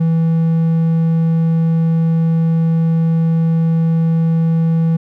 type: tone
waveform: triangle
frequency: 163.8 Hz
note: E3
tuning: 11 cents flat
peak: -9 dBFS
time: 0-4.97 s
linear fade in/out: 10 ms
effects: none